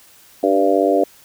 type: harmonic tone with a mistuned harmonic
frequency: 97.7 Hz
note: G2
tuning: 5 cents flat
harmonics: 3 / 4 / 5 / 6 / 7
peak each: -19 / -19 / -19 / -19 / -19 dBFS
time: 0.43-1.04 s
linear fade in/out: 5 ms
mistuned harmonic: 3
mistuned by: +17 cents
effects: white hiss -48 dBFS RMS until 1.24 s